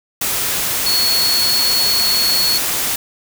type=tone in noise; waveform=sine; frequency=4367 Hz; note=C#8; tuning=27 cents flat; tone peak=-14 dBFS; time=0.86-2.58 s; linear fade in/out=5 ms; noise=white; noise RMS=-19 dBFS; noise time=0.21-2.96 s; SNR=+2 dB; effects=none